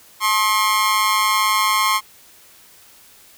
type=tone with amplitude modulation; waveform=sawtooth; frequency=1069 Hz; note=C6; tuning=37 cents sharp; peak=-8 dBFS; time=0.2-2.01 s; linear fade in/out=50 ms; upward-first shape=sine; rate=202 Hz; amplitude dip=75%; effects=white hiss -48 dBFS RMS until 3.37 s